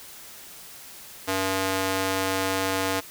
square tone with high-pass filter, 95.5 Hz, G2, 45 cents flat, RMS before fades -26 dBFS, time 1.27-3.01 s, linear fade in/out 20 ms, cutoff 380 Hz, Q 0.57, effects white hiss -44 dBFS RMS until 3.1 s

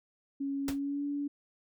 sine tone with pitch glide, 277.2 to 286.5 Hz, C#4 to D4, 0 to -43 cents, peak -31 dBFS, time 0.4-1.28 s, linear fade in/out 10 ms, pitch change +57 cents, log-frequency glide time 0.71-1.04 s
pink noise with exponential decay, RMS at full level -32 dBFS, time 0.68-0.79 s, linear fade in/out 2 ms, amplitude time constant 23 ms
effects none

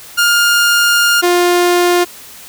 sawtooth tone pair in turn, 1411 / 352.8 Hz, F6 / F4, +17 / +18 cents, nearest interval 2 octaves, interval 2399 cents, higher first, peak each -5 dBFS, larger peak neither, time 0.17-1.22 / 1.22-2.05 s, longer first, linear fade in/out 20 ms, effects white hiss -35 dBFS RMS until 2.48 s

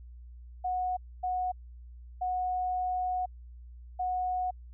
sine tone bursts at uneven times, 732 Hz, F#5, 19 cents flat, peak -28 dBFS, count 4, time 0.64-0.97 / 1.23-1.52 / 2.21-3.26 / 3.99-4.51 s, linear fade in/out 10 ms, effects added 60 Hz sine -45 dBFS peak until 4.73 s

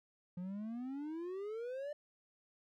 triangle exponential sweep, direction up, 174.61 to 600 Hz, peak -38 dBFS, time 0.37-1.93 s, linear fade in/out 5 ms, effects none

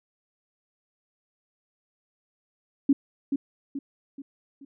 sine tone with echo, 277.2 Hz, C#4, in tune, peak -15 dBFS, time 2.89-2.93 s, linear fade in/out 5 ms, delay 430 ms, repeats 4, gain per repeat -7 dB, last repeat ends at 4.65 s, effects none

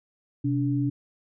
sine tone pair together, 128.07 / 287.5 Hz, C3 / D4, -37 / -37 cents, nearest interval octave + major second, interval 1400 cents, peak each -25 dBFS, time 0.44-0.9 s, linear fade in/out 10 ms, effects none

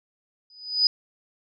sine tone with exponential growth, 4978 Hz, D#8, in tune, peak -13 dBFS, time 0.5-0.87 s, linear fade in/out 2 ms, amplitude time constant 80 ms, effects none

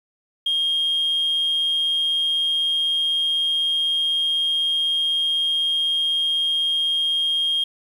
sine tone, 3232 Hz, G#7, 48 cents flat, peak -17 dBFS, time 0.46-7.64 s, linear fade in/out 5 ms, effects tanh soft clip ceiling -15 dBFS + 8-bit

